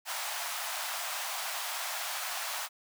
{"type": "high-pass noise", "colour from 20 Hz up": "pink", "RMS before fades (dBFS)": -36, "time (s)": [0.05, 2.69], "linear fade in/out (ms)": 50, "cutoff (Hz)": 660, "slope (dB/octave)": 48, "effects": []}